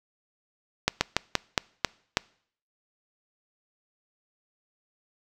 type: slowing click train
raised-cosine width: 0.2 ms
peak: -3 dBFS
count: 7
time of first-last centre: 0.88-2.171 s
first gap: 130 ms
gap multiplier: 1.2
effects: noise-tail reverb RT60 0.6 s tail -25 dB re dry